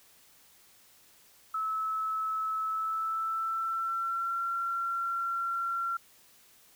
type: tone with pitch glide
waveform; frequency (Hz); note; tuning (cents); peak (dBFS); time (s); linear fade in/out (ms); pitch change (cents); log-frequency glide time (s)
sine; 1300 to 1367; E6 to F6; -24 to -37; -29; 1.54-5.97; 5; +87; 2.64-4.42
effects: white hiss -60 dBFS RMS until 6.75 s